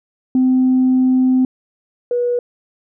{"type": "tone pair in turn", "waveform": "sine", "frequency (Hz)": [257.2, 485.5], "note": ["C4", "B4"], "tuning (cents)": [-30, -30], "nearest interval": "major seventh", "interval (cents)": 1100, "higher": "second", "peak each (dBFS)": [-9, -14], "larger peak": "first", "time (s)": [[0.35, 1.45], [2.11, 2.39]], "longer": "first", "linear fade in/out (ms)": 2, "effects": ["tanh soft clip ceiling -7 dBFS"]}